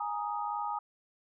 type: chord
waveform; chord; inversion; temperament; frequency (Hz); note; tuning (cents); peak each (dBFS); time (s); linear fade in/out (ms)
sine; Ab suspended second; none; just; 830.6 / 934.4 / 1245.9; Ab5 / Bb5 / Eb6; 0 / +4 / +2; -35 / -37 / -37; 0-0.79; 5
effects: none